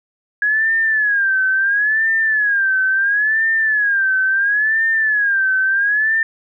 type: tone with vibrato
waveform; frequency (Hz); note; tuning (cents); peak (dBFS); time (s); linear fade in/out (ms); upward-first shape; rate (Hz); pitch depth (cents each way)
sine; 1661.2; G#6; 0; -13; 0.42-6.23; 2; sine; 0.73; 140
effects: none